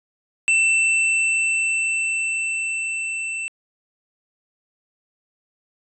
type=tone with level ramp; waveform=square; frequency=2674 Hz; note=E7; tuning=24 cents sharp; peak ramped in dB=-15 to -26 dBFS; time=0.48-3.48 s; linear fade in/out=0 ms; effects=resampled to 22050 Hz